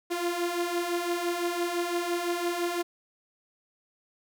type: beating tone pair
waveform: sawtooth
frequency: 343.5 / 349.4 Hz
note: F4 / F4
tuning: -29 / +1 cents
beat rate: 5.9 Hz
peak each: -29 / -25 dBFS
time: 0.1-2.83 s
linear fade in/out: 20 ms
effects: none